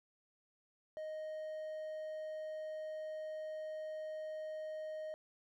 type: tone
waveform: triangle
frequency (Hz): 622.3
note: D#5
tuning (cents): 0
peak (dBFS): -39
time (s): 0.97-5.14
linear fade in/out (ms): 0
effects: none